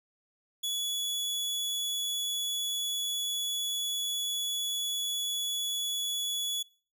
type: tone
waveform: sawtooth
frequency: 3399 Hz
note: G#7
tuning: 39 cents sharp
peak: -27 dBFS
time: 0.63-6.63 s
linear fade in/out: 10 ms
effects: noise-tail reverb RT60 0.4 s tail -23 dB re dry